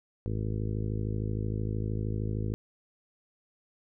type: harmonic tone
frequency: 53.1 Hz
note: G#1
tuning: 39 cents sharp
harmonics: 1 / 2 / 3 / 4 / 5 / 6 / 7 / 8 / 9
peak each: -36 / -31 / -39 / -39 / -44 / -43 / -43 / -45 / -46 dBFS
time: 0.26-2.54 s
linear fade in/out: 0 ms
effects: none